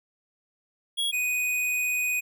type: tone pair in turn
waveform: square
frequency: 3322 / 2489 Hz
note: G#7 / D#7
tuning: 0 / 0 cents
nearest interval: perfect fourth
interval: 500 cents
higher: first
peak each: -25 dBFS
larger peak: neither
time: 0.97-1.12 / 1.12-2.21 s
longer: second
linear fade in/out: 20 ms
effects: none